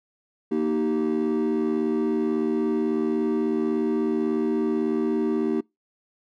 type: chord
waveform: triangle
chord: Eb major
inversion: second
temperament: equal with one note detuned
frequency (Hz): 233.1 / 311.1 / 387.5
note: Bb3 / Eb4 / G4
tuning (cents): 0 / 0 / -20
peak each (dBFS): -23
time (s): 0.51-5.61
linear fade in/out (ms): 10
effects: noise-tail reverb RT60 0.2 s tail -26 dB re dry + tanh soft clip ceiling -14 dBFS